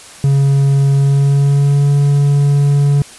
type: tone with pitch glide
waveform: triangle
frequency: 138.6 to 142.5 Hz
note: C#3 to C#3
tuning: 0 to +48 cents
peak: -6 dBFS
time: 0.24-3.02 s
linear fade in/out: 2 ms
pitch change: +48 cents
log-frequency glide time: 0.94-1.89 s
effects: white hiss -36 dBFS RMS until 3.18 s + resampled to 24000 Hz